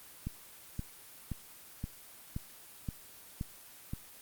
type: click train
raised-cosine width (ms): 5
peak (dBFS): -23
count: 8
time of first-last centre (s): 0.27-3.935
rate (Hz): 1.91
effects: white hiss -53 dBFS RMS until 4.21 s + Opus 24 kbps